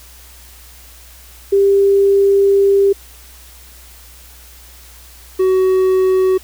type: tone pair in turn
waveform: sine / triangle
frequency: 396.2 / 375.2 Hz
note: G4 / F#4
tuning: +18 / +24 cents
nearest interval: minor second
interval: 94 cents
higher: first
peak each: -8 dBFS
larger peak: neither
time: 1.52-2.93 / 5.39-6.38 s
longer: first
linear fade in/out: 10 ms
effects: added 61 Hz sine -41 dBFS peak until 6.43 s + white hiss -42 dBFS RMS until 6.43 s